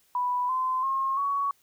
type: tone with pitch steps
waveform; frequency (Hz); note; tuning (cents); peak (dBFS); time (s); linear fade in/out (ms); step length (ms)
sine; 987.8 / 1030.3 / 1074.7 / 1121; B5 / C6 / C6 / C#6; 0 / -27 / +46 / +19; -24; 0.15-1.51; 2; 340
effects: white hiss -65 dBFS RMS until 1.62 s